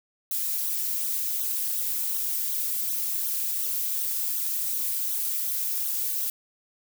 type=noise with flanger; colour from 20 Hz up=violet; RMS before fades=-28 dBFS; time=0.31-6.3 s; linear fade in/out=2 ms; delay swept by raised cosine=0.4 to 5 ms; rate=2.7 Hz; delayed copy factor=-0.95; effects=none